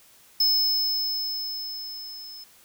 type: tone with level ramp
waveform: square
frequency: 5210 Hz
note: E8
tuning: 21 cents flat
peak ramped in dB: -18 to -40 dBFS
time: 0.4-2.44 s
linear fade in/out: 5 ms
effects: white hiss -55 dBFS RMS until 2.64 s